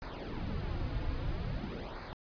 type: noise with flanger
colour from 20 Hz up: brown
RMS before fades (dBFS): -37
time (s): 0.02-2.13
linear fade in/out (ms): 0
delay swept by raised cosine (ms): 0.31 to 5.31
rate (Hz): 0.5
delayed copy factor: -0.7
effects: resampled to 11025 Hz